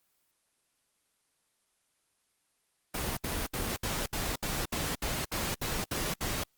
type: noise bursts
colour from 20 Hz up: pink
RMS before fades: -33 dBFS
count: 12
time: 2.94-6.437 s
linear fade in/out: 5 ms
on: 230 ms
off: 67 ms
effects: white hiss -74 dBFS RMS until 6.57 s + Opus 24 kbps